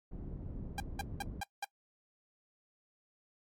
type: low-pass noise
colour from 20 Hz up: pink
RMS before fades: -43 dBFS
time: 0.11-1.41 s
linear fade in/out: 10 ms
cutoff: 260 Hz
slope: 12 dB/octave
type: tone bursts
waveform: sawtooth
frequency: 800 Hz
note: G5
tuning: 35 cents sharp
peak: -31 dBFS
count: 5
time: 0.78-1.645 s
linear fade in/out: 2 ms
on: 21 ms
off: 190 ms
effects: noise-tail reverb RT60 0.1 s tail -21 dB re dry + MP3 64 kbps